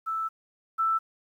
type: tone pair in turn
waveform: sine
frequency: 1318.5 / 1324.2 Hz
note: E6 / E6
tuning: 0 / +7 cents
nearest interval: unison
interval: 7 cents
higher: second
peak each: -27 / -22 dBFS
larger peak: second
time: 0.06-0.29 / 0.78-0.99 s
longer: first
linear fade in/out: 20 ms
effects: 10-bit